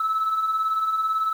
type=beating tone pair; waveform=sine; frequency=1288 / 1306 Hz; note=E6 / E6; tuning=-41 / -17 cents; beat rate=18 Hz; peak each=-29 / -20 dBFS; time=0-1.33 s; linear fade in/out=5 ms; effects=tanh soft clip ceiling -17 dBFS + 8-bit